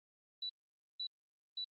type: tone bursts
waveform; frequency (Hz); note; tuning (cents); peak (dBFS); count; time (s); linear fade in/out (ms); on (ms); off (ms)
sine; 3951; B7; 0; -38; 3; 0.42-1.645; 5; 75; 500
effects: Opus 32 kbps